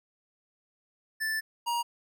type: tone pair in turn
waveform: square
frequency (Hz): 1760 / 945.9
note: A6 / A#5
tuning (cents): 0 / +25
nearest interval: major seventh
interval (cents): 1075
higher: first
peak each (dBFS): -29 / -28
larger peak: second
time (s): 1.2-1.41 / 1.66-1.83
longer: first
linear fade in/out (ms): 20
effects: none